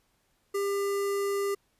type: tone with notch filter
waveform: square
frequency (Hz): 399.6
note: G4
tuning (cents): +33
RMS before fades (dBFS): -29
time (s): 0.54-1.55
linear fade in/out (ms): 10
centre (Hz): 3400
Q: 1.4
effects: pink hiss -71 dBFS RMS until 1.79 s + resampled to 32000 Hz